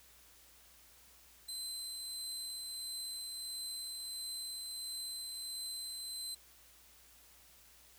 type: tone with tremolo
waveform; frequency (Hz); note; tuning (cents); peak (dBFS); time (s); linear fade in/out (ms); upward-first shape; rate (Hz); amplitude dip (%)
25% pulse; 4069; C8; -49; -35; 1.48-6.35; 10; triangle; 1.5; 25
effects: added 60 Hz sine -70 dBFS peak until 7.98 s + white hiss -62 dBFS RMS until 7.98 s